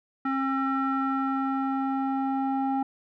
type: tone with low-pass filter sweep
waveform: square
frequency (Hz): 268.9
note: C4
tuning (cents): +47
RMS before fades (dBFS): -27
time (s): 0.25-2.83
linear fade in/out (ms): 5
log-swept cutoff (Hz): 1500 to 940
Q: 4.5
effects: none